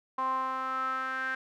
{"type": "tone with band-pass filter sweep", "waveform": "sawtooth", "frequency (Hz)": 261.6, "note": "C4", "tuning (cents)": 0, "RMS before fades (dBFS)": -32, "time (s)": [0.18, 1.35], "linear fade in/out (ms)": 5, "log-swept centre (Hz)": [1000, 1600], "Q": 8.2, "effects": []}